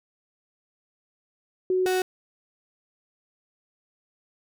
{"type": "tone pair in turn", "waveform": ["sine", "35% pulse"], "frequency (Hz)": [370.3, 370.3], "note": ["F#4", "F#4"], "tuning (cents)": [1, 1], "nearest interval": "unison", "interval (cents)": 0, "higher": "neither", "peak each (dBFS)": [-20, -20], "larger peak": "neither", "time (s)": [[1.7, 1.86], [1.86, 2.02]], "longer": "neither", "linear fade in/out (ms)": 2, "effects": []}